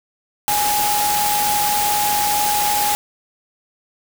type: tone in noise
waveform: sine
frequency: 830.6 Hz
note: G#5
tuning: in tune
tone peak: -18 dBFS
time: 0.48-2.95 s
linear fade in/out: 0 ms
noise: white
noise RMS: -21 dBFS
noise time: 0.48-2.95 s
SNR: 0 dB
effects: none